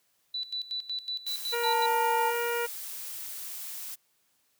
sine tone with tremolo, 3970 Hz, B7, 8 cents sharp, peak -30 dBFS, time 0.34-1.86 s, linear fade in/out 5 ms, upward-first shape square, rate 5.4 Hz, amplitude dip 80%
blue noise, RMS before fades -39 dBFS, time 1.26-3.96 s, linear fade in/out 20 ms
harmonic tone, 472.9 Hz, A#4, 25 cents sharp, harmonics 1 / 2 / 3 / 4 / 5 / 6, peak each -30 / -35 / -35 / -39 / -39 / -43 dBFS, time 1.52-2.67 s, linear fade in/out 20 ms
sine tone, 898 Hz, A5, 35 cents sharp, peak -25 dBFS, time 1.62-2.33 s, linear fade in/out 50 ms
effects white hiss -71 dBFS RMS until 4.59 s + high-pass 80 Hz 12 dB/octave

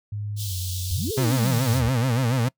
sine tone with pitch glide, 103.83 to 90.91 Hz, G#2 to F#2, 0 to -30 cents, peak -27 dBFS, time 0.12-1.11 s, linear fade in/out 5 ms, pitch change -230 cents, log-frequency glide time 0.44-0.54 s
pink high-pass noise, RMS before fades -34 dBFS, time 0.36-1.82 s, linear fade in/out 50 ms, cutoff 3300 Hz, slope 48 dB/octave
sine exponential two-way sweep, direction up then down, 66.3 to 463.8 to 66.3 Hz, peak -26 dBFS, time 0.91-1.89 s, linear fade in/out 0 ms, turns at 1.12 s
35% pulse tone with vibrato, 123.47 Hz, B2, in tune, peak -18 dBFS, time 1.17-2.49 s, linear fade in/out 10 ms, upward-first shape sine, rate 7 Hz, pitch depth 150 cents each way
effects noise-tail reverb RT60 0.1 s tail -24 dB re dry

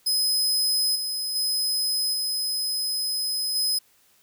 sawtooth tone with level steps, 5060 Hz, D#8, 28 cents sharp, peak -18 / -24 / -20 / -22 / -19 dBFS, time 0.06-3.79 s, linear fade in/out 10 ms, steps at 0.95 / 1.35 / 2.13 / 3.55 s, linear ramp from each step 10 ms, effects white hiss -61 dBFS RMS until 4.22 s

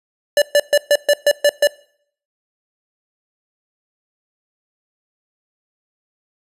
square tone bursts, 582 Hz, D5, 16 cents flat, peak -10 dBFS, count 8, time 0.37-1.672 s, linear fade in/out 2 ms, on 49 ms, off 130 ms, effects noise-tail reverb RT60 0.6 s tail -22 dB re dry + resampled to 32000 Hz

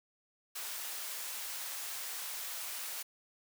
white high-pass noise, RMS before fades -41 dBFS, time 0.55-3.03 s, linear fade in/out 10 ms, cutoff 670 Hz, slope 12 dB/octave, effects none

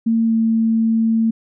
sine tone with pitch glide, 227.1 to 225.1 Hz, A#3 to A3, -45 to +40 cents, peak -13 dBFS, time 0.06-1.31 s, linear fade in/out 10 ms, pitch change -15 cents, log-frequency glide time 0.24-0.34 s, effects none

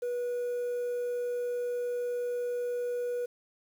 sine tone, 486.8 Hz, B4, 25 cents flat, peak -27 dBFS, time 0.02-3.26 s, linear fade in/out 10 ms, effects tanh soft clip ceiling -29 dBFS + 9-bit

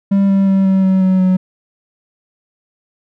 triangle tone with pitch steps, 197.3 / 195.26 / 193.24 / 191.24 / 189.26 / 187.31 / 185.37 Hz, G3 / G3 / G3 / G3 / F#3 / F#3 / F#3, +11 / -7 / -25 / -43 / +39 / +22 / +3 cents, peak -7 dBFS, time 0.11-1.37 s, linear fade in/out 10 ms, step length 180 ms, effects none

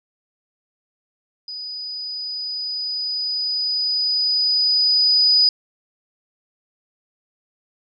sine tone with level ramp, 4965 Hz, D#8, 5 cents flat, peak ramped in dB -29 to -11 dBFS, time 1.48-5.49 s, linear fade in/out 2 ms, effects none

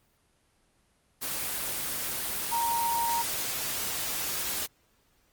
sine tone in noise, 932.3 Hz, A#5, in tune, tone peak -26 dBFS, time 2.51-3.23 s, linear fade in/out 20 ms, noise white, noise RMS -32 dBFS, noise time 1.21-4.67 s, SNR +3 dB, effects pink hiss -68 dBFS RMS until 5.32 s + Opus 24 kbps

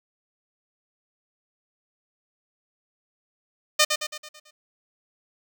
5% pulse tone with echo, 608 Hz, D#5, 40 cents flat, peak -4 dBFS, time 3.79-3.85 s, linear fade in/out 10 ms, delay 110 ms, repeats 6, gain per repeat -6 dB, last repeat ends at 4.51 s, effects none

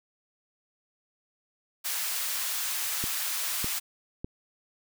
white high-pass noise, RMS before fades -31 dBFS, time 1.84-3.8 s, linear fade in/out 20 ms, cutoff 990 Hz, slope 12 dB/octave
clicks, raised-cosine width 3 ms, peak -21 dBFS, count 3, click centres 3.04 / 3.644 / 4.245 s
effects none

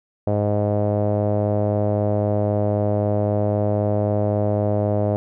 sawtooth tone with low-pass filter, 103.83 Hz, G#2, in tune, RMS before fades -20 dBFS, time 0.27-5.16 s, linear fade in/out 0 ms, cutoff 610 Hz, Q 4.3, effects none

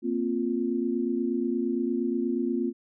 sine chord, Bb suspended second, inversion none, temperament equal, 233.1 / 261.6 / 349.2 Hz, Bb3 / C4 / F4, 0 / 0 / 0 cents, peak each -29 dBFS, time 0.02-2.73 s, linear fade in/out 50 ms, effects none

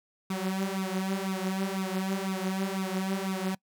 sawtooth tone with flanger, 190.7 Hz, G3, 47 cents flat, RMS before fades -31 dBFS, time 0.3-3.55 s, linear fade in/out 5 ms, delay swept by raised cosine 0.79 to 6.49 ms, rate 2 Hz, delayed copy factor +0.8, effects noise-tail reverb RT60 0.1 s tail -24 dB re dry

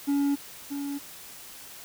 triangle tone with echo, 282.6 Hz, C#4, 34 cents sharp, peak -20 dBFS, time 0.07-0.36 s, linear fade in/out 20 ms, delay 630 ms, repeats 1, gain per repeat -8 dB, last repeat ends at 0.99 s, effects white hiss -45 dBFS RMS until 1.84 s

